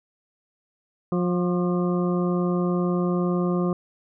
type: harmonic tone with a mistuned harmonic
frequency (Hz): 177.9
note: F3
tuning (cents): +32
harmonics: 1 / 2 / 3 / 4 / 6 / 7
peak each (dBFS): -22 / -26 / -32 / -37 / -36 / -36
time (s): 1.12-3.73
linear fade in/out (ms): 2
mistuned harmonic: 7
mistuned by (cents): -54
effects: none